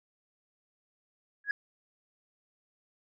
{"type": "tone with exponential growth", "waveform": "sine", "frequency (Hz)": 1665, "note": "G#6", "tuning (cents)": 4, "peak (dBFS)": -21, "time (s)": [1.44, 1.51], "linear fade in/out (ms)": 2, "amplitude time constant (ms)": 15, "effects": ["tanh soft clip ceiling -22 dBFS"]}